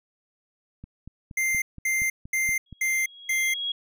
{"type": "click train", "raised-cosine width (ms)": 5, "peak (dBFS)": -28, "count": 9, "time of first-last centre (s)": [0.84, 2.727], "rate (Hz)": 4.24}
{"type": "tone bursts", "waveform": "square", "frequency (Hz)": 2093, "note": "C7", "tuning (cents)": 0, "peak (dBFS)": -23, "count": 5, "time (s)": [1.37, 3.54], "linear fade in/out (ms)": 5, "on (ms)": 250, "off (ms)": 230}
{"type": "tone with exponential growth", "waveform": "sine", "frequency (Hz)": 3306, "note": "G#7", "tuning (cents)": -9, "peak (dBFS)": -24, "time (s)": [2.66, 3.72], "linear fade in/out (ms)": 5, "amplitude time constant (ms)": 230}
{"effects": []}